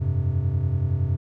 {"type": "chord", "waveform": "triangle", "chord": "F suspended second", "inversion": "none", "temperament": "equal", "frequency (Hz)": [87.31, 98, 130.81], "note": ["F2", "G2", "C3"], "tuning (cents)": [0, 0, 0], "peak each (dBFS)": -23, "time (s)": [0, 1.17], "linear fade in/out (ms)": 20, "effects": []}